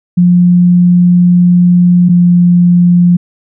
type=tone pair in turn; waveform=sine; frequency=177 / 175.68 Hz; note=F3 / F3; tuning=+23 / +11 cents; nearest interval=unison; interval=12 cents; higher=first; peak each=-3 dBFS; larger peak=neither; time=0.17-2.09 / 2.09-3.17 s; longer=first; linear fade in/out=10 ms; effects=none